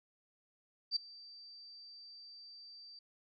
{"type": "tone with ADSR envelope", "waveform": "sine", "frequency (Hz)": 4657, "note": "D8", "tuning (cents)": -15, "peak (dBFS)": -28, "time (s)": [0.91, 2.99], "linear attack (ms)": 51, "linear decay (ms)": 8, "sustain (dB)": -23, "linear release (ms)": 3, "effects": []}